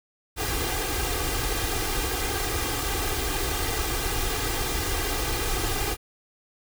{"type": "noise with comb filter", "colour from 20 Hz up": "pink", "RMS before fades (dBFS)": -27, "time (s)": [0.36, 5.97], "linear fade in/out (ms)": 50, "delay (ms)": 2.5, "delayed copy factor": 0.8, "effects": []}